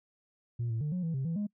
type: tone with pitch steps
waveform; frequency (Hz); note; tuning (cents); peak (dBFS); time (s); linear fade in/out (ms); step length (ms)
sine; 118.5 / 113.2 / 149.8 / 180.8 / 164.5 / 133.4 / 165.6 / 206.9; A#2 / A2 / D3 / F#3 / E3 / C3 / E3 / G#3; +29 / +50 / +35 / -40 / -3 / +34 / +8 / -6; -28; 0.59-1.47; 10; 110
effects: noise-tail reverb RT60 0.1 s tail -26 dB re dry + tanh soft clip ceiling -28 dBFS